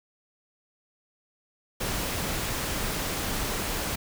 pink noise, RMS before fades -30 dBFS, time 1.8-3.96 s, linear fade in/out 10 ms, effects none

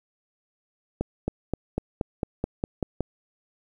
accelerating click train, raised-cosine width 2 ms, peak -12 dBFS, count 10, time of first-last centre 1.01-3.007 s, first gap 270 ms, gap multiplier 0.95, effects 9-bit

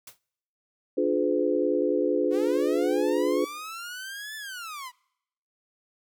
white noise with exponential decay, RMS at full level -39 dBFS, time 0.07-0.19 s, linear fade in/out 5 ms, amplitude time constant 26 ms
sine chord, D diminished seventh, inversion none, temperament just, 293.7 / 352.4 / 422.9 / 507.5 Hz, D4 / F4 / Ab4 / Cb5, 0 / +16 / +31 / +47 cents, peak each -27 dBFS, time 0.97-3.45 s, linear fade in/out 10 ms
sawtooth linear two-way sweep, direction up then down, 349 to 1760 to 953 Hz, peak -32 dBFS, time 2.3-4.92 s, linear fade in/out 50 ms, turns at 4.36 s
effects noise-tail reverb RT60 0.8 s tail -25 dB re dry

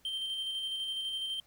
triangle tone with tremolo, 3136 Hz, G7, in tune, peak -31 dBFS, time 0.05-1.4 s, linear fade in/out 2 ms, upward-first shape square, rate 12 Hz, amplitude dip 25%, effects pink hiss -66 dBFS RMS until 1.46 s

